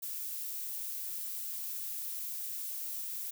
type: noise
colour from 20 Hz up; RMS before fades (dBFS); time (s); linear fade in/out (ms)
violet; -39; 0.02-3.31; 10
effects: none